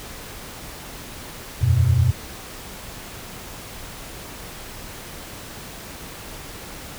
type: chord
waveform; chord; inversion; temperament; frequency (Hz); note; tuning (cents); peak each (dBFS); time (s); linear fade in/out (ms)
sine; E suspended second; none; equal; 82.41 / 92.5 / 123.47; E2 / F#2 / B2; 0 / 0 / 0; -22 / -18 / -17; 1.61-2.12; 20
effects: pink hiss -37 dBFS RMS until 6.98 s